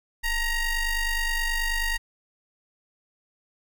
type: ring-modulated tone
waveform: 40% pulse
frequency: 932.3 Hz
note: A#5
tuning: in tune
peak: -20 dBFS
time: 0.23-1.98 s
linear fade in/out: 20 ms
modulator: 957 Hz
effects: none